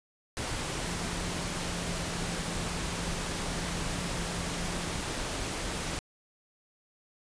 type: tone in noise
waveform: sine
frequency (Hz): 173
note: F3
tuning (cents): -16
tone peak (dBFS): -39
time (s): 0.87-4.96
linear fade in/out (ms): 0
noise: pink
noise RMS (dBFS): -34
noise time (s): 0.37-5.99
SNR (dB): -8
effects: resampled to 22050 Hz